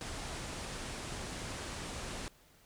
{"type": "low-pass noise", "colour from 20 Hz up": "pink", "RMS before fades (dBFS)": -42, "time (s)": [0.01, 2.28], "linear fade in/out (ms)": 0, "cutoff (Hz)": 9800, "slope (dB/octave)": 48, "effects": ["pink hiss -64 dBFS RMS until 2.65 s"]}